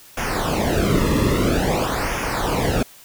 brown noise with flanger, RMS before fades -20 dBFS, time 0.17-2.83 s, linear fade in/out 5 ms, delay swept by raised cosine 0.24 to 1.34 ms, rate 0.5 Hz, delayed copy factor -0.85, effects white hiss -46 dBFS RMS until 3.04 s

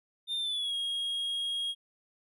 triangle tone with pitch glide, 3612 to 3274 Hz, A7 to G#7, +45 to -25 cents, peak -29 dBFS, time 0.27-1.75 s, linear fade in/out 50 ms, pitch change -170 cents, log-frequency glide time 0.38-0.75 s, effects none

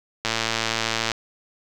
click train, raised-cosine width 0.2 ms, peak -5 dBFS, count 99, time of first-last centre 0.25-1.117 s, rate 113 Hz, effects none

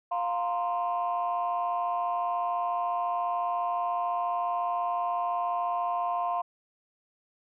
sine chord, F suspended fourth, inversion none, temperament equal with one note detuned, 702.5 / 932.3 / 1046.5 Hz, F5 / Bb5 / C6, +10 / 0 / 0 cents, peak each -28 / -34 / -30 dBFS, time 0.11-6.42 s, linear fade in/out 10 ms, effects tanh soft clip ceiling -20 dBFS

